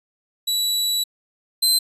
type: tone pair in turn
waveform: sawtooth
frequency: 3931 / 4091 Hz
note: B7 / C8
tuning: -9 / -40 cents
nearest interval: minor second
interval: 69 cents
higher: second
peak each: -16 / -12 dBFS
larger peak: second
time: 0.47-1.04 / 1.62-1.79 s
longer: first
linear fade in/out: 10 ms
effects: resampled to 32000 Hz